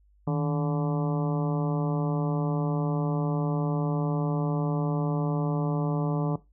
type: harmonic tone with a mistuned harmonic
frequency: 144.8 Hz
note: D3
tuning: 24 cents flat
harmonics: 1 / 2 / 3 / 4 / 5 / 6 / 7 / 8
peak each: -25 / -31 / -35 / -37 / -39 / -41 / -42 / -43 dBFS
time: 0.27-6.36 s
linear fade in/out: 5 ms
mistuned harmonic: 1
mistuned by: +120 cents
effects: noise-tail reverb RT60 0.2 s tail -17 dB re dry + added 50 Hz sine -58 dBFS peak until 6.52 s